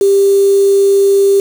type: tone with quantisation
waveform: sine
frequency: 395.7 Hz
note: G4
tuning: 16 cents sharp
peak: -6 dBFS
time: 0.01-1.4 s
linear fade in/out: 2 ms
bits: 4
effects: none